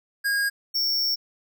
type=tone pair in turn; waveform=square; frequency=1631 / 5467 Hz; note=G#6 / F8; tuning=-32 / -38 cents; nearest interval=octave + major sixth; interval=2094 cents; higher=second; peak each=-22 dBFS; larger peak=neither; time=0.24-0.5 / 0.74-1.16 s; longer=second; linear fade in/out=20 ms; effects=none